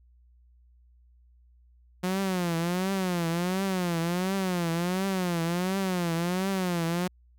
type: tone with vibrato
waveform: sawtooth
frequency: 179.6 Hz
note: F3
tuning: 49 cents sharp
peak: -22 dBFS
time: 2.03-7.08 s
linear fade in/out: 10 ms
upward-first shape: triangle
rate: 1.4 Hz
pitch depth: 160 cents each way
effects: added 60 Hz sine -56 dBFS peak until 7.38 s